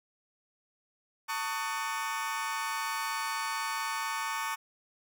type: chord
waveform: 30% pulse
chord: D# half-diminished seventh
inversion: second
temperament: just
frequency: 896 / 1120.1 / 1244.5 / 1493.4 Hz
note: A5 / C#6 / D#6 / F#6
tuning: +31 / +18 / 0 / +16 cents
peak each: -33 / -33 / -37 / -39 dBFS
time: 1.28-4.56 s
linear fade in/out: 20 ms
effects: none